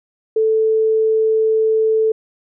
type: tone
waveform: sine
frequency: 440 Hz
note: A4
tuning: in tune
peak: -12 dBFS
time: 0.36-2.12 s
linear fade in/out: 5 ms
effects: none